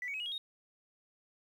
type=tone with pitch steps; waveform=sine; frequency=1975.5 / 2243 / 2547 / 2892 / 3284 / 3729 Hz; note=B6 / C#7 / D#7 / F#7 / G#7 / A#7; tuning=0 / +20 / +40 / -40 / -20 / 0 cents; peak=-35 dBFS; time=0.02-0.38 s; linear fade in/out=2 ms; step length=60 ms; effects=tanh soft clip ceiling -32 dBFS + 11-bit